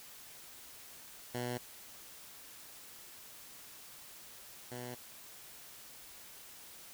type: tone pair in turn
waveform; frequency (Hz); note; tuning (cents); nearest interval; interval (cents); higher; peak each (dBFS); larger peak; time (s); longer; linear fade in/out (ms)
10% pulse; 122.6 / 123.38; B2 / B2; -12 / -1; unison; 11; second; -28 / -34; first; 1.34-1.58 / 4.71-4.95; neither; 10
effects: white hiss -53 dBFS RMS until 6.93 s